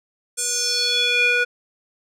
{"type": "tone with band-pass filter sweep", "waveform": "square", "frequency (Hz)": 486.4, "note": "B4", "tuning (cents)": -26, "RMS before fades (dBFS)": -20, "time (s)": [0.37, 1.45], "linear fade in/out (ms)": 20, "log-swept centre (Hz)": [8400, 1800], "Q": 4, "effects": []}